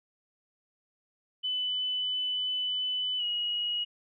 sine tone with pitch glide, 3001 to 2899 Hz, F#7 to F#7, +24 to -36 cents, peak -28 dBFS, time 1.43-3.85 s, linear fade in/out 20 ms, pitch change -60 cents, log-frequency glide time 3.18-3.23 s, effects none

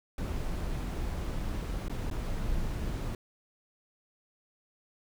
brown noise with dropouts, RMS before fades -33 dBFS, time 0.18-3.15 s, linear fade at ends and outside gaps 2 ms, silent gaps 1.883-1.896 / 2.101-2.111 s, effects none

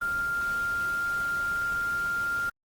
sine tone in noise, 1396.9 Hz, F6, in tune, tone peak -26 dBFS, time 0.01-2.5 s, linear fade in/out 10 ms, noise pink, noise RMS -43 dBFS, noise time 0.01-2.5 s, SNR +14 dB, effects Opus 24 kbps

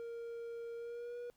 triangle tone with pitch glide, 466.2 to 482.4 Hz, A#4 to B4, 0 to -41 cents, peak -40 dBFS, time 0-1.3 s, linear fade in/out 0 ms, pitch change +59 cents, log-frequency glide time 0.76-1.18 s, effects pink hiss -75 dBFS RMS until 1.36 s

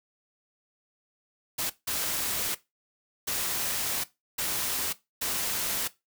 white noise bursts at uneven times, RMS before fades -30 dBFS, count 5, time 1.58-1.7 / 1.87-2.55 / 3.27-4.04 / 4.38-4.93 / 5.21-5.88 s, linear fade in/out 10 ms, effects noise-tail reverb RT60 0.2 s tail -17 dB re dry

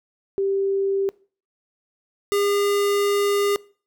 sine / square tone pair in turn, 392 / 405.1 Hz, G4 / G#4, 0 / -43 cents, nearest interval minor second, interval 57 cents, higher second, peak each -19 dBFS, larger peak neither, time 0.38-1.09 / 2.32-3.56 s, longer second, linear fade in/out 0 ms, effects noise-tail reverb RT60 0.4 s tail -22 dB re dry

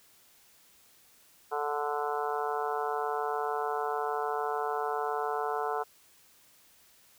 harmonic tone, 146.83 Hz, D3, in tune, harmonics 3 / 4 / 5 / 6 / 7 / 8 / 9 / 10, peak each -34 / -46 / -34 / -38 / -37 / -45 / -38 / -44 dBFS, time 1.51-5.84 s, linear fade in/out 20 ms, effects white hiss -61 dBFS RMS until 7.18 s

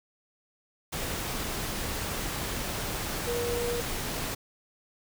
sine tone in noise, 478 Hz, A#4, 43 cents sharp, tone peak -29 dBFS, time 3.27-3.81 s, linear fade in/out 10 ms, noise pink, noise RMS -33 dBFS, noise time 0.92-4.35 s, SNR +1 dB, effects none

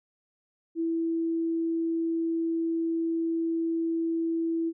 sine tone, 329.9 Hz, E4, 1 cent sharp, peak -25 dBFS, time 0.75-4.73 s, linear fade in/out 50 ms, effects none

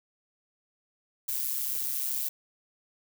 violet noise with amplitude modulation, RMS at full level -28 dBFS, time 1.28-2.29 s, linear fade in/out 5 ms, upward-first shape sine, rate 134 Hz, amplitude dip 70%, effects none

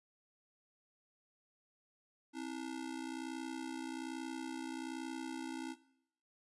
square ring-modulated tone, 293.7 Hz, D4, in tune, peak -38 dBFS, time 2.33-5.76 s, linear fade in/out 50 ms, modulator 30.6 Hz, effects noise-tail reverb RT60 0.7 s tail -18 dB re dry + resampled to 24000 Hz

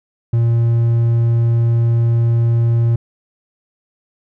triangle tone, 116.6 Hz, A#2, 1 cent sharp, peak -9 dBFS, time 0.33-2.96 s, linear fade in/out 5 ms, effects none

